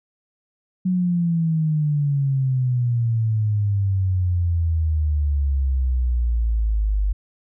sine exponential sweep, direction down, 185.7 to 49 Hz, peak -17 dBFS, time 0.85-7.13 s, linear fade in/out 10 ms, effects none

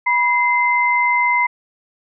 sine tone pair together, 976.8 / 2071 Hz, B5 / C7, -19 / -18 cents, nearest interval octave + minor second, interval 1301 cents, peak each -16 dBFS, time 0.06-1.47 s, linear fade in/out 10 ms, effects none

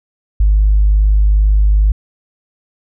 sine tone, 51.2 Hz, G#1, 24 cents flat, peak -6 dBFS, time 0.4-1.92 s, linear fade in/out 5 ms, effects tanh soft clip ceiling -3 dBFS

